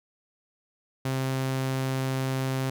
sawtooth tone, 132.2 Hz, C3, 18 cents sharp, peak -22 dBFS, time 1.05-2.7 s, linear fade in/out 5 ms, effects none

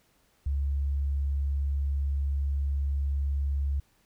sine tone, 69.9 Hz, C#2, 15 cents sharp, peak -25 dBFS, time 0.46-3.8 s, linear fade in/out 5 ms, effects pink hiss -67 dBFS RMS until 4.05 s

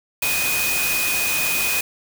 sine tone in noise, 2489 Hz, D#7, in tune, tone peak -22 dBFS, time 0.22-1.81 s, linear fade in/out 5 ms, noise white, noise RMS -23 dBFS, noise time 0.22-1.81 s, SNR -2 dB, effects none

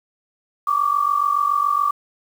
sine tone pair together, 1137.9 / 1185 Hz, C#6 / D6, +45 / +15 cents, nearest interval minor second, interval 70 cents, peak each -19 dBFS, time 0.67-1.91 s, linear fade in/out 5 ms, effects 7-bit

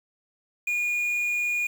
triangle tone with quantisation, 2439 Hz, D#7, 35 cents flat, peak -22 dBFS, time 0.67-1.67 s, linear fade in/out 5 ms, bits 7, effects none

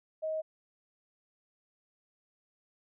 sine tone, 630 Hz, D#5, 21 cents sharp, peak -31 dBFS, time 0.22-0.42 s, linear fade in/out 20 ms, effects none

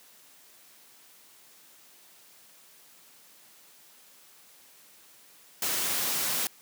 white noise, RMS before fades -29 dBFS, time 5.62-6.47 s, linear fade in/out 2 ms, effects white hiss -56 dBFS RMS until 6.61 s + high-pass 150 Hz 12 dB/octave

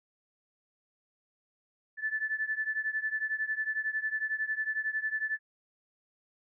sine beating tone pair, 1743 / 1754 Hz, A6 / A6, -17 / -6 cents, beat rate 11 Hz, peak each -32 / -34 dBFS, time 1.97-5.39 s, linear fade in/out 50 ms, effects none

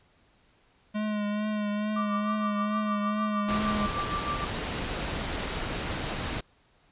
square tone with vibrato, 210 Hz, G#3, 19 cents sharp, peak -28 dBFS, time 0.94-3.87 s, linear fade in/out 20 ms, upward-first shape triangle, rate 2.3 Hz, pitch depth 33 cents each way
sine tone with tremolo, 1174.7 Hz, D6, in tune, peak -27 dBFS, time 1.96-4.45 s, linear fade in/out 5 ms, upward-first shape triangle, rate 6.5 Hz, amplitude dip 80%
pink noise, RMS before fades -32 dBFS, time 3.48-6.41 s, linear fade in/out 10 ms
effects pink hiss -64 dBFS RMS until 6.91 s + resampled to 8000 Hz

